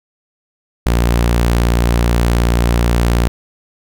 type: tone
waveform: sawtooth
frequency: 58.7 Hz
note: A#1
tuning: 13 cents sharp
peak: -7 dBFS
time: 0.86-3.28 s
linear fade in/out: 0 ms
effects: none